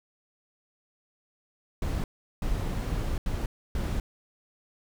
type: noise bursts at uneven times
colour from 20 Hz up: brown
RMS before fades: -29 dBFS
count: 4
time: 1.82-2.04 / 2.42-3.18 / 3.26-3.46 / 3.75-4 s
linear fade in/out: 2 ms
effects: none